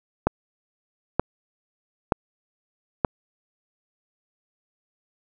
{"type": "click train", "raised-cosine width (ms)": 1, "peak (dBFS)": -4, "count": 4, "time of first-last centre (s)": [0.27, 3.048], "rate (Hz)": 1.08, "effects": []}